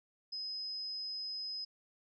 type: tone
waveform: sine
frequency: 5060 Hz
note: D#8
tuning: 28 cents sharp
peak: -38 dBFS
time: 0.32-1.65 s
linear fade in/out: 10 ms
effects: none